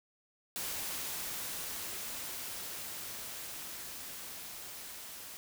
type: noise with level ramp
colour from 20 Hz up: white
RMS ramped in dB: -38 to -47 dBFS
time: 0.56-5.37 s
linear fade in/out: 0 ms
effects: none